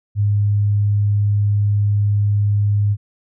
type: tone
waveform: sine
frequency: 102.8 Hz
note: G#2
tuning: 17 cents flat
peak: -13 dBFS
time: 0.15-2.97 s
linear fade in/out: 50 ms
effects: none